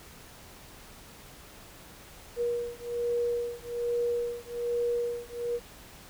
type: beating tone pair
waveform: sine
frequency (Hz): 476.6 / 477.8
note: A#4 / A#4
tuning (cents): +38 / +43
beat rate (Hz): 1.2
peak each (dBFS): -31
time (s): 2.36-5.6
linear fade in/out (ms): 50
effects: pink hiss -50 dBFS RMS until 6.09 s